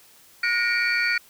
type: tone cluster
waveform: sine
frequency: 1441 / 1869 / 2248 / 2366 / 4497 Hz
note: F#6 / A#6 / C#7 / D7 / C#8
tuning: -46 / +4 / +24 / +12 / +24 cents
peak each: -24 / -25 / -28 / -25 / -30 dBFS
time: 0.43-1.18 s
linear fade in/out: 5 ms
effects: tanh soft clip ceiling -12 dBFS + white hiss -53 dBFS RMS until 1.29 s